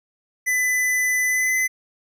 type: tone with pitch glide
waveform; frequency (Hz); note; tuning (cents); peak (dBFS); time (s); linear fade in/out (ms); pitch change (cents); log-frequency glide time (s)
square; 2003 to 2026; B6 to B6; +24 to +44; -19; 0.46-1.68; 20; +20; 1.27-1.54
effects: none